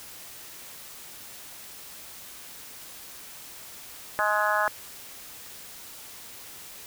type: harmonic tone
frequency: 210 Hz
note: G#3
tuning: 19 cents sharp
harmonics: 3 / 4 / 5 / 6 / 7 / 8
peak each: -29 / -29 / -29 / -29 / -29 / -29 dBFS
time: 4.19-4.68 s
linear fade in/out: 0 ms
effects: white hiss -44 dBFS RMS until 6.86 s